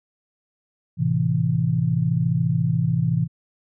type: chord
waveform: sine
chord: A minor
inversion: none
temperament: equal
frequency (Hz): 110 / 130.81 / 164.81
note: A2 / C3 / E3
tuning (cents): 0 / 0 / 0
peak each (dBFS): -25 / -22 / -21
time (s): 0.97-3.28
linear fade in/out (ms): 50
effects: none